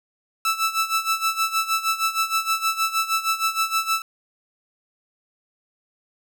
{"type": "tone with tremolo", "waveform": "sawtooth", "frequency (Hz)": 1318.5, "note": "E6", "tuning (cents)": 0, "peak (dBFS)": -14, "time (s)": [0.45, 4.02], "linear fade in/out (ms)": 2, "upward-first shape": "sine", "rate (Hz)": 6.4, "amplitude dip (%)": 80, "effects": []}